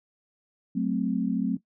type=chord; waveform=sine; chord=F# diminished; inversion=none; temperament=equal with one note detuned; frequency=185.85 / 220 / 261.6 Hz; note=F#3 / A3 / C4; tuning=+8 / 0 / 0 cents; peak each=-28 dBFS; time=0.75-1.57 s; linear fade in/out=10 ms; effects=noise-tail reverb RT60 0.1 s tail -17 dB re dry